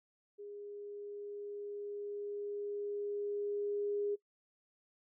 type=tone with level ramp; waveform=sine; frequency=409.6 Hz; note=G#4; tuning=24 cents flat; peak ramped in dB=-45 to -32 dBFS; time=0.38-4.16 s; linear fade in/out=20 ms; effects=noise-tail reverb RT60 0.1 s tail -21 dB re dry